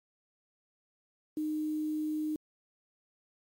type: tone with quantisation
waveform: sine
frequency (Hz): 307.4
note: D#4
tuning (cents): -21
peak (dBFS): -30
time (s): 1.37-2.36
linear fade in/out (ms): 2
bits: 9
effects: MP3 96 kbps